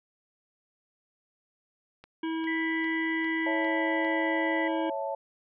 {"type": "click train", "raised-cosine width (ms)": 0.3, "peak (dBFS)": -32, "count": 6, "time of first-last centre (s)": [2.04, 4.048], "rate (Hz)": 2.49}
{"type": "harmonic tone", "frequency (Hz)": 323.7, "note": "E4", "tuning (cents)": -31, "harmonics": [1, 3, 5, 7, 9, 10], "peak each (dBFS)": [-29, -39, -43, -46, -48, -49], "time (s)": [2.23, 4.9], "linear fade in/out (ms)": 5}
{"type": "tone", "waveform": "sine", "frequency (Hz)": 1975.5, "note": "B6", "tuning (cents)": 0, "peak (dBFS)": -30, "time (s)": [2.47, 4.68], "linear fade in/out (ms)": 5}
{"type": "chord", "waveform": "sine", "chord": "A major", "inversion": "first", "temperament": "equal", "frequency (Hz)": [554.4, 659.3, 880], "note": ["C#5", "E5", "A5"], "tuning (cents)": [0, 0, 0], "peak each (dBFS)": [-33, -35, -34], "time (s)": [3.46, 5.15], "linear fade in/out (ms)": 5}
{"effects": []}